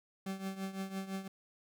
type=tone with tremolo; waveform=40% pulse; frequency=192.5 Hz; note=G3; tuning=31 cents flat; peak=-34 dBFS; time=0.26-1.28 s; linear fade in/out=5 ms; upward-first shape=triangle; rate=5.9 Hz; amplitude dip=80%; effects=none